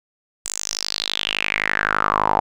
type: tone with band-pass filter sweep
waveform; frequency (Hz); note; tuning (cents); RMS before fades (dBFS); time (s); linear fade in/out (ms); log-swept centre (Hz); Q
sawtooth; 51.8; G#1; -4; -22; 0.45-2.4; 5; 7900 to 830; 5.6
effects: none